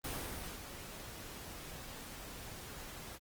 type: noise with ADSR envelope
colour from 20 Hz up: pink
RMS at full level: -39 dBFS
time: 0.04-3.19 s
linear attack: 4 ms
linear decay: 550 ms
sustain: -9 dB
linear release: 42 ms
effects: Opus 24 kbps